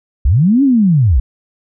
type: linear two-way sweep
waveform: sine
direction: up then down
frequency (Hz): 50.6 to 286.5 to 50.6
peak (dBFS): -7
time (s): 0.25-1.2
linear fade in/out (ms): 5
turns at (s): 0.63
effects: none